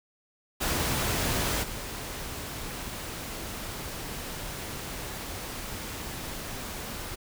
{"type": "noise with level steps", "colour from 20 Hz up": "pink", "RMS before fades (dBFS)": [-28, -37], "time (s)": [0.6, 7.16], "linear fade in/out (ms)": 20, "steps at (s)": 1.62, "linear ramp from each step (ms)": 20, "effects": []}